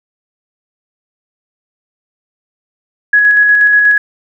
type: tone with tremolo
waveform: sine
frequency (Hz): 1675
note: G#6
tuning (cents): +14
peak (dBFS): -4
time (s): 3.13-3.98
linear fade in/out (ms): 5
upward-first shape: square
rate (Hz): 8.3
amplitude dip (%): 25
effects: none